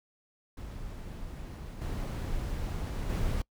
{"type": "noise with level steps", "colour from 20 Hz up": "brown", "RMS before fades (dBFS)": [-41, -34, -30], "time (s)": [0.57, 3.42], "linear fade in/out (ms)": 5, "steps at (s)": [1.81, 3.09], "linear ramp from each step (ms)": 10, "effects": ["noise-tail reverb RT60 0.1 s tail -25 dB re dry"]}